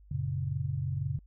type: chord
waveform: sine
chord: F# major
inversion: none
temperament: equal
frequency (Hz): 92.5 / 116.54 / 138.59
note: F#2 / A#2 / C#3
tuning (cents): 0 / 0 / 0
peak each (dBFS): -35 / -36 / -32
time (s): 0.11-1.19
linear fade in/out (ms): 5
effects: added 50 Hz sine -53 dBFS peak until 1.26 s